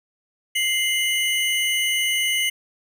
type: tone pair together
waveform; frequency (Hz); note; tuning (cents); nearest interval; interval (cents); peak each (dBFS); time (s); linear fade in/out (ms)
square; 2092 / 2951; C7 / F#7; -1 / -5; tritone; 596; -23; 0.55-2.5; 10
effects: none